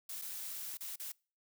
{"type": "noise with dropouts", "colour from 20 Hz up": "blue", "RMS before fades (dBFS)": -43, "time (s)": [0.09, 1.12], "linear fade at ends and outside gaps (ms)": 5, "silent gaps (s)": [[0.216, 0.219], [0.772, 0.806], [0.959, 0.997]], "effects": ["noise-tail reverb RT60 0.4 s tail -26 dB re dry"]}